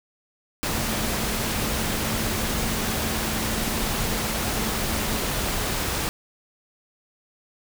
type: tone in noise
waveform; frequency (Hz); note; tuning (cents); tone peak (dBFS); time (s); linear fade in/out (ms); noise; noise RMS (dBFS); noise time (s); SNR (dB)
sine; 220; A3; 0; -33; 0.71-5.19; 0; pink; -26; 0.63-6.09; -10
effects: none